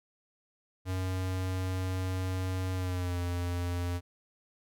square tone with pitch glide, 93 to 87.93 Hz, F#2 to F2, +9 to +12 cents, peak -31 dBFS, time 0.85-4.01 s, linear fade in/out 50 ms, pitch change -97 cents, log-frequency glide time 2.74-3.19 s, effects none

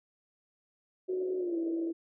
pink band-pass noise, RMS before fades -44 dBFS, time 1.08-1.92 s, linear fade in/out 20 ms, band 290 to 620 Hz, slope 96 dB/octave
sine tone with pitch glide, 370 to 331.5 Hz, F#4 to E4, 0 to +10 cents, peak -30 dBFS, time 1.08-1.93 s, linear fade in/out 20 ms, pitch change -190 cents, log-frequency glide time 1.37-1.58 s
effects none

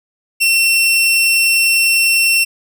sawtooth tone, 2710 Hz, E7, 47 cents sharp, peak -7 dBFS, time 0.4-2.45 s, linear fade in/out 20 ms, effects none

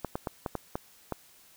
clicks, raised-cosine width 1 ms, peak -17 dBFS, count 7, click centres 0.047 / 0.155 / 0.272 / 0.462 / 0.553 / 0.755 / 1.123 s, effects white hiss -58 dBFS RMS until 1.56 s

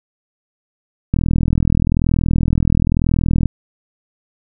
click train, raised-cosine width 5 ms, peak -3 dBFS, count 96, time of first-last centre 1.14-3.457 s, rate 41 Hz, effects none

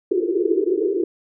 pink band-pass noise, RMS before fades -20 dBFS, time 0.11-1.04 s, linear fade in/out 5 ms, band 330 to 440 Hz, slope 96 dB/octave, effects none

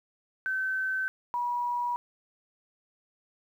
sine tone pair in turn, 1535 / 967 Hz, G6 / B5, -37 / -37 cents, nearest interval minor sixth, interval 800 cents, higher first, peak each -27 dBFS, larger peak neither, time 0.46-1.08 / 1.34-1.96 s, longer neither, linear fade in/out 0 ms, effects 10-bit

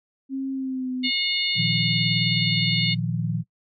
sine tone with pitch glide, 268.2 to 254.2 Hz, C4 to C4, +43 to -50 cents, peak -25 dBFS, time 0.29-1.11 s, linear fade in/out 50 ms, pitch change -93 cents, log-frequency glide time 0.52-0.92 s
harmonic tone, 721 Hz, F#5, 45 cents flat, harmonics 3 / 4 / 5 / 6, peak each -27 / -27 / -27 / -27 dBFS, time 1.03-2.95 s, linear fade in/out 20 ms
sine chord, Bb suspended fourth, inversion none, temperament just, 116.54 / 155.39 / 174.81 Hz, Bb2 / Eb3 / F3, 0 / -2 / +2 cents, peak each -27 dBFS, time 1.55-3.44 s, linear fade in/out 50 ms
effects noise-tail reverb RT60 0.1 s tail -23 dB re dry

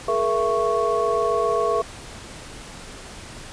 sine tone cluster, 424.6 / 472.2 / 669 / 1107 Hz, G#4 / A#4 / E5 / C#6, +38 / +22 / +25 / -3 cents, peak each -24 dBFS, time 0.08-1.82 s, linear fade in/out 5 ms, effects pink hiss -39 dBFS RMS until 3.52 s + resampled to 22050 Hz

